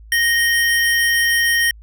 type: tone pair together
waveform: square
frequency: 1864.7 / 3110 Hz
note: A#6 / G7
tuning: 0 / -14 cents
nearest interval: major sixth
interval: 886 cents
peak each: -15 / -23 dBFS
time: 0.12-1.71 s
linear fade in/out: 2 ms
effects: added 54 Hz sine -38 dBFS peak until 1.82 s